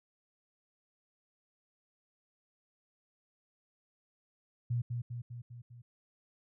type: tone with echo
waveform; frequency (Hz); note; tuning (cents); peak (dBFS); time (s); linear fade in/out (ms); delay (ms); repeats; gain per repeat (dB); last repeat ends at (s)
sine; 120; B2; -49; -29; 4.7-4.82; 10; 200; 5; -4; 5.82
effects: none